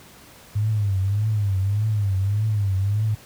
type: tone with vibrato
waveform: sine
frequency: 101.8 Hz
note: G#2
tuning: 34 cents flat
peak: -18 dBFS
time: 0.55-3.15 s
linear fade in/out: 10 ms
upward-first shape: triangle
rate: 1.7 Hz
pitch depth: 140 cents each way
effects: pink hiss -47 dBFS RMS until 3.25 s + high-pass 60 Hz 12 dB/octave